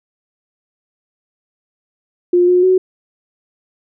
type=tone with pitch steps; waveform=sine; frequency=354.2 / 359.8 / 371.8 Hz; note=F4 / F#4 / F#4; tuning=+24 / -48 / +8 cents; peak=-8 dBFS; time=2.33-2.78 s; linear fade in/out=5 ms; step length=150 ms; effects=none